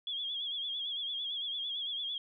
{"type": "tone with vibrato", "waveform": "sine", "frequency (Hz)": 3332, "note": "G#7", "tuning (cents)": 5, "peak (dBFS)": -34, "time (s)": [0.07, 2.18], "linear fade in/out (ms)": 2, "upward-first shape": "sine", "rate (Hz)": 8.9, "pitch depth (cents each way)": 69, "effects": []}